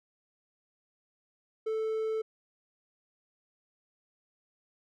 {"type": "tone", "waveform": "triangle", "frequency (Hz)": 439.9, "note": "A4", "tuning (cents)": 0, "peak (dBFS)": -27, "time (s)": [1.66, 2.22], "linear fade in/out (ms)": 10, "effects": []}